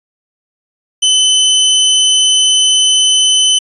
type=tone; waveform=sawtooth; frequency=3032 Hz; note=F#7; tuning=42 cents sharp; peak=-4 dBFS; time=1.02-3.59 s; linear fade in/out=10 ms; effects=resampled to 24000 Hz